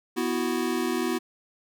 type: chord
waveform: square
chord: B suspended fourth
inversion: none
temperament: equal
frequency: 246.9 / 329.6 / 370 Hz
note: B3 / E4 / F#4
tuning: 0 / 0 / 0 cents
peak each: -30 dBFS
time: 0.16-1.19 s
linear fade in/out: 20 ms
effects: none